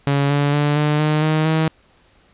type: tone with pitch steps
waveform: sawtooth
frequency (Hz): 140.8 / 143.68 / 146.61 / 149.6 / 152.66 / 155.78 / 158.96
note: C#3 / D3 / D3 / D3 / D#3 / D#3 / D#3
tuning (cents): +27 / -38 / -3 / +32 / -33 / +2 / +37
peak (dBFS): -11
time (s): 0.07-1.68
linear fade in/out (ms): 0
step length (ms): 230
effects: pink hiss -55 dBFS RMS until 2.33 s + resampled to 8000 Hz